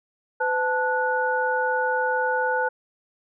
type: tone cluster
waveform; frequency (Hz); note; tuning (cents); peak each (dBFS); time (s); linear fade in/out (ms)
sine; 505 / 878 / 1468; B4 / A5 / F#6; +39 / -4 / -14; -25; 0.4-2.69; 10
effects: none